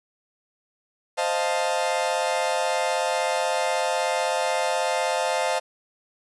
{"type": "chord", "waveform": "40% pulse", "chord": "F dominant seventh", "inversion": "second", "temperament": "equal", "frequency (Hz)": [523.3, 622.3, 698.5, 880], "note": ["C5", "Eb5", "F5", "A5"], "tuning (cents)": [0, 0, 0, 0], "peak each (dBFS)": -27, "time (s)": [1.17, 5.6], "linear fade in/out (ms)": 20, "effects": ["resampled to 24000 Hz", "9-bit"]}